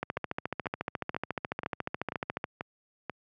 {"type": "two click trains", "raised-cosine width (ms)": 0.5, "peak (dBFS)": [-19, -16], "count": [7, 35], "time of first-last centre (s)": [[0.17, 3.097], [0.03, 2.441]], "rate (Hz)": [2.05, 14.1], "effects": ["high-pass 100 Hz 12 dB/octave"]}